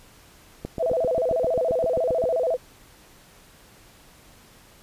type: click train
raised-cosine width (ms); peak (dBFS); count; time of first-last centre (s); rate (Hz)
2; -16; 13; 0.65-2.239; 7.55
type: tone with vibrato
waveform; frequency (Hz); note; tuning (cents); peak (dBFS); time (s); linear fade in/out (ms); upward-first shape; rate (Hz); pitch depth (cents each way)
sine; 576; D5; -34; -20; 0.79-2.57; 20; square; 14; 230
effects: pink hiss -52 dBFS RMS until 4.82 s + resampled to 32000 Hz